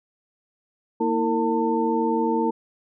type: tone cluster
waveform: sine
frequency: 232.7 / 324.9 / 457.4 / 897 Hz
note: A#3 / E4 / A#4 / A5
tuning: -3 / -25 / -33 / +33 cents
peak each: -25 dBFS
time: 1-2.51 s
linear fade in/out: 10 ms
effects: none